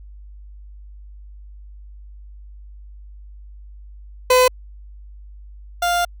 30% pulse tone pair in turn, 506 / 699.5 Hz, B4 / F5, +42 / +3 cents, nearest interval tritone, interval 561 cents, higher second, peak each -8 / -14 dBFS, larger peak first, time 4.3-4.48 / 5.82-6.05 s, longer second, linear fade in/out 5 ms, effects added 50 Hz sine -37 dBFS peak until 6.2 s

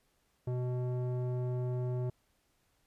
square tone with low-pass filter, 124.8 Hz, B2, 19 cents sharp, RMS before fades -34 dBFS, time 0.47-2.1 s, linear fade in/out 5 ms, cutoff 580 Hz, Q 1.1, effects pink hiss -74 dBFS RMS until 2.86 s + resampled to 32000 Hz

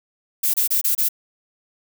violet noise bursts, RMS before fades -19 dBFS, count 5, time 0.43-1.088 s, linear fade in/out 10 ms, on 110 ms, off 27 ms, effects none

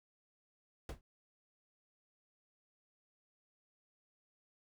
brown noise with exponential decay, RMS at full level -33 dBFS, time 0.89-1.01 s, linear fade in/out 2 ms, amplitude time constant 25 ms, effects none

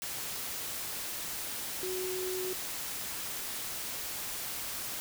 sine tone in noise, 370.2 Hz, F#4, 1 cent sharp, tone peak -34 dBFS, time 1.83-2.53 s, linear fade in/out 0 ms, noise white, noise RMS -38 dBFS, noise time 0.02-5 s, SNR +1 dB, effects none

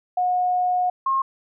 sine tone pair in turn, 725 / 1073 Hz, F#5 / C6, -35 / +43 cents, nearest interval perfect fifth, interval 678 cents, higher second, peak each -18 dBFS, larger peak neither, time 0.17-0.9 / 1.06-1.22 s, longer first, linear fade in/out 5 ms, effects none

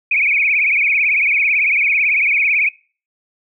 sine tone with vibrato, 2349 Hz, D7, in tune, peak -12 dBFS, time 0.11-2.69 s, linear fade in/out 5 ms, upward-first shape triangle, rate 18 Hz, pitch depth 160 cents each way, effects noise-tail reverb RT60 0.4 s tail -24 dB re dry

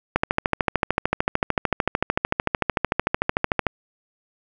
click train, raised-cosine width 0.5 ms, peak -3 dBFS, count 48, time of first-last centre 0.16-3.667 s, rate 13.4 Hz, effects none

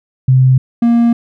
sine / triangle tone pair in turn, 129.9 / 234.7 Hz, C3 / A#3, -12 / +12 cents, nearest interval minor seventh, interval 1024 cents, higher second, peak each -5 dBFS, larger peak neither, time 0.28-0.58 / 0.82-1.13 s, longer second, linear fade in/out 5 ms, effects none

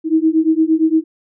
sine beating tone pair, 315 / 323.7 Hz, D#4 / E4, +21 / -31 cents, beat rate 8.7 Hz, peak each -14 dBFS, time 0.04-1.04 s, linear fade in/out 50 ms, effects none

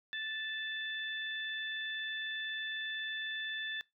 harmonic tone, 878 Hz, A5, 4 cents flat, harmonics 2 / 3 / 4, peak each -38 / -50 / -41 dBFS, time 0.13-3.81 s, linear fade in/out 0 ms, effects noise-tail reverb RT60 0.2 s tail -22 dB re dry

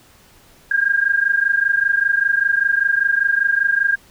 sine tone pair together, 1600 / 1625.1 Hz, G6 / G#6, +35 / -38 cents, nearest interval unison, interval 27 cents, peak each -17 dBFS, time 0.71-3.96 s, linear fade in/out 5 ms, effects pink hiss -50 dBFS RMS until 4.1 s

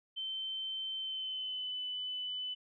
sine tone with pitch glide, 3093 to 3001 Hz, G7 to F#7, -24 to +24 cents, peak -36 dBFS, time 0.16-2.55 s, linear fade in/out 20 ms, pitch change -52 cents, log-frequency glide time 0.98-1.76 s, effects none

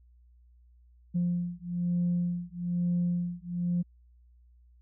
sine beating tone pair, 174.61 / 175.71 Hz, F3 / F3, 0 / +11 cents, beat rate 1.1 Hz, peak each -29 dBFS, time 1.14-3.83 s, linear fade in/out 20 ms, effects tanh soft clip ceiling -21 dBFS + added 60 Hz sine -56 dBFS peak until 4.81 s

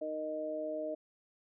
harmonic tone, 154.7 Hz, D#3, 10 cents flat, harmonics 2 / 3 / 4, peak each -42 / -44 / -36 dBFS, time 0.01-0.95 s, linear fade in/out 10 ms, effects none

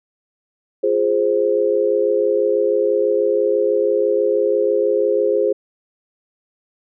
sine chord, F minor, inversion none, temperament equal, 349.2 / 415.3 / 523.3 Hz, F4 / Ab4 / C5, 0 / 0 / 0 cents, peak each -22 / -17 / -18 dBFS, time 0.83-5.53 s, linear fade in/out 10 ms, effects none

